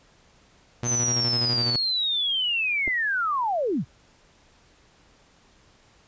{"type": "tone with tremolo", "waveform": "sawtooth", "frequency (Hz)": 120.4, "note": "B2", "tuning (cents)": -44, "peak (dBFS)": -22, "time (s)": [0.83, 1.76], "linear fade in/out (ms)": 0, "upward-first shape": "square", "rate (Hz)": 12, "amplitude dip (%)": 40}
{"type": "linear sweep", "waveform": "sine", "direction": "down", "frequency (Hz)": [6260, 92.5], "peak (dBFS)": -22, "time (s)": [0.84, 3.85], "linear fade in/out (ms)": 50}
{"type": "clicks", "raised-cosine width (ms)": 2, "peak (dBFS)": [-22, -21], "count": 2, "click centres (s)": [2.876, 2.879]}
{"effects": ["pink hiss -58 dBFS RMS until 6.07 s", "resampled to 16000 Hz"]}